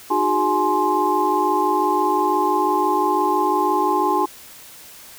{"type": "tone cluster", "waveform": "sine", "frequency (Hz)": [307.2, 363.6, 409.5, 843, 1049], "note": ["D#4", "F#4", "G#4", "G#5", "C6"], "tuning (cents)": [-22, -30, -24, 26, 4], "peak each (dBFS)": [-25, -23, -26, -20, -21], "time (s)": [0.1, 4.26], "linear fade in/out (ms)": 10, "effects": ["white hiss -42 dBFS RMS until 5.18 s"]}